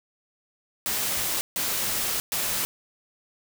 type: noise bursts at uneven times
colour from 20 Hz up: white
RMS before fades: -27 dBFS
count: 3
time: 0.86-1.41 / 1.56-2.2 / 2.32-2.65 s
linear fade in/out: 0 ms
effects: none